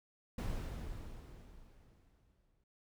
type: noise with exponential decay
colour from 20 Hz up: brown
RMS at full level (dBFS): -36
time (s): 0.38-2.64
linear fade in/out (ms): 5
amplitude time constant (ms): 490
effects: none